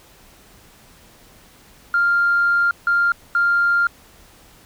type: tone bursts at uneven times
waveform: sine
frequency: 1396.9 Hz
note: F6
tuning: in tune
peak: -13 dBFS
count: 3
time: 1.94-2.71 / 2.87-3.12 / 3.35-3.87 s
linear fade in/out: 2 ms
effects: tanh soft clip ceiling -9 dBFS + pink hiss -49 dBFS RMS until 4.65 s